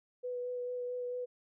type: tone with vibrato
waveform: sine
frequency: 493.9 Hz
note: B4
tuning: in tune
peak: -35 dBFS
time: 0.23-1.26 s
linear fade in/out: 20 ms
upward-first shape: sine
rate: 4.5 Hz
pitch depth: 12 cents each way
effects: none